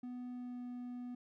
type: tone with pitch glide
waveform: triangle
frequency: 247.6 to 245.9 Hz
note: B3 to B3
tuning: +5 to -7 cents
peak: -40 dBFS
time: 0.03-1.15 s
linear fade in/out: 5 ms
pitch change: -12 cents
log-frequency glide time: 0.31-0.62 s
effects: none